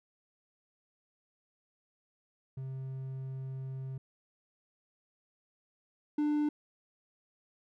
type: tone pair in turn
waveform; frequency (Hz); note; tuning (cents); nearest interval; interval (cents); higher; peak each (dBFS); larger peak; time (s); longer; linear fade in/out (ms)
triangle; 132.5 / 297.5; C3 / D4; +22 / +22; octave + major second; 1400; second; -35 / -25; second; 2.57-3.98 / 6.18-6.49; first; 5
effects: none